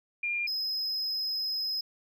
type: tone pair in turn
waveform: sine / triangle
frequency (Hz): 2403 / 5092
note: D7 / D#8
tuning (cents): +39 / +39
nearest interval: octave + minor second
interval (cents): 1300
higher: second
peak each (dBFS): -28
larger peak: neither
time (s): 0.23-0.47 / 0.47-1.81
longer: second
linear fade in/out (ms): 5
effects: none